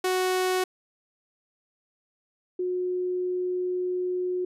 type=tone pair in turn; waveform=sawtooth / sine; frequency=370 / 363 Hz; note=F#4 / F#4; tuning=0 / -33 cents; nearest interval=unison; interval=33 cents; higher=first; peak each=-19 / -25 dBFS; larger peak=first; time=0.04-0.64 / 2.59-4.45 s; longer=second; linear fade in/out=5 ms; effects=resampled to 32000 Hz